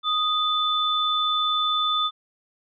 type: tone pair together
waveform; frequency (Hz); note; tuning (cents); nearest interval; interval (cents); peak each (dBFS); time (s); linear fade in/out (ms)
sine; 1244.5 / 3520; D#6 / A7; 0 / 0; octave + tritone; 1800; -23; 0.03-2.11; 50
effects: none